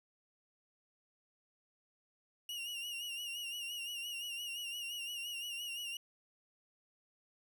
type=tone with vibrato; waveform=40% pulse; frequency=2842 Hz; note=F7; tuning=30 cents sharp; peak=-39 dBFS; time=2.49-5.97 s; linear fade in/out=2 ms; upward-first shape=sine; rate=5.8 Hz; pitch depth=60 cents each way; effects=none